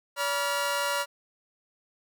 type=tone cluster; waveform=sawtooth; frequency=572 / 968 / 1394 Hz; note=D5 / B5 / F6; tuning=-46 / -35 / -4 cents; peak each=-27 dBFS; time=0.16-1.06 s; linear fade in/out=50 ms; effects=none